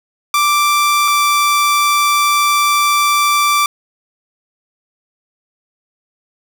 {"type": "tone pair in turn", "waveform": "sawtooth", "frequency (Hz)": [1174.7, 1170.6], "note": ["D6", "D6"], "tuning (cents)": [0, -6], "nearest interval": "unison", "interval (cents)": 6, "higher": "first", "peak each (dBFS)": -7, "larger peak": "neither", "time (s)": [[0.34, 1.08], [1.08, 3.66]], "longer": "second", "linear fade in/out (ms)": 2, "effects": []}